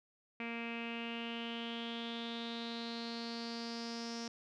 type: tone with low-pass filter sweep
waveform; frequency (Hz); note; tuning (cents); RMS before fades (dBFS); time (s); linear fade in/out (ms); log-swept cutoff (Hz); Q
sawtooth; 232.6; A#3; -4; -42; 0.4-4.28; 2; 2400 to 5500; 7
effects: none